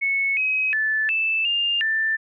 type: tone with pitch steps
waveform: sine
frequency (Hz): 2203 / 2539 / 1747 / 2637 / 2807 / 1775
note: C#7 / D#7 / A6 / E7 / F7 / A6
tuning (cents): -11 / +34 / -13 / 0 / +8 / +15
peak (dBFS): -19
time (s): 0.01-2.17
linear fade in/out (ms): 20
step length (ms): 360
effects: none